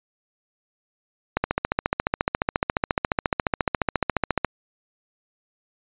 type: click train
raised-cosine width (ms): 0.5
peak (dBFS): -5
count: 45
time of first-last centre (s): 1.37-4.447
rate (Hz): 14.3
effects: resampled to 8000 Hz